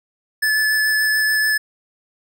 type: tone with vibrato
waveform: square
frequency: 1732 Hz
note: A6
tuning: 28 cents flat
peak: -16 dBFS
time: 0.42-1.58 s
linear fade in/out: 10 ms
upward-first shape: triangle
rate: 6.9 Hz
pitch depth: 11 cents each way
effects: none